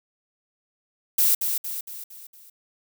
violet noise with echo, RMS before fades -19 dBFS, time 1.18-1.35 s, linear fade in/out 5 ms, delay 230 ms, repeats 5, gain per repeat -6 dB, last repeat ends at 2.5 s, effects none

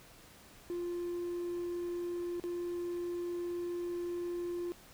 triangle tone with dropouts, 349.2 Hz, F4, in tune, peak -32 dBFS, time 0.7-4.72 s, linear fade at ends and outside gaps 0 ms, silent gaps 2.398-2.439 s, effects tanh soft clip ceiling -29 dBFS + pink hiss -57 dBFS RMS until 4.93 s

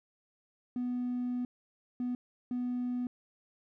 triangle tone bursts at uneven times, 246.9 Hz, B3, in tune, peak -28 dBFS, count 3, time 0.76-1.45 / 2-2.15 / 2.51-3.07 s, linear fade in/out 2 ms, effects tanh soft clip ceiling -27 dBFS

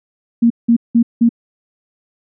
sine tone bursts, 233.6 Hz, A#3, 4 cents sharp, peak -7 dBFS, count 4, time 0.42-1.292 s, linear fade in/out 10 ms, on 83 ms, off 180 ms, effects none

